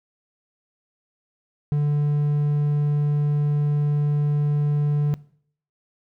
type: tone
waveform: triangle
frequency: 146.83 Hz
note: D3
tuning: in tune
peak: -16 dBFS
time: 1.72-5.14 s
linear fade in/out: 0 ms
effects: noise-tail reverb RT60 0.6 s tail -21 dB re dry